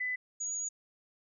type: tone pair in turn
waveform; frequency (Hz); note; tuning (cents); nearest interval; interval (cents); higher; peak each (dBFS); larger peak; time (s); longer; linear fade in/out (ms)
sine; 2003 / 6754; B6 / G#8; +24 / +28; octave + major sixth; 2104; second; -31 / -33; first; 0-0.16 / 0.4-0.69; second; 10
effects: none